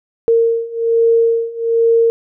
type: beating tone pair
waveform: sine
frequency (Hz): 459.1 / 460.3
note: A#4 / A#4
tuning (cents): -26 / -22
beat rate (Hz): 1.2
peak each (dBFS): -15 / -13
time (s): 0.28-2.1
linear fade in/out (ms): 0
effects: none